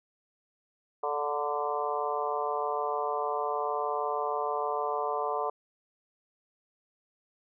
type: harmonic tone with a mistuned harmonic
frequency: 146.5 Hz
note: D3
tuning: 4 cents flat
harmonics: 3 / 4 / 5 / 6 / 7 / 8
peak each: -34 / -36 / -34 / -38 / -34 / -37 dBFS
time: 1.03-5.5 s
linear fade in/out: 5 ms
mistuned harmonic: 6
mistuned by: +38 cents
effects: none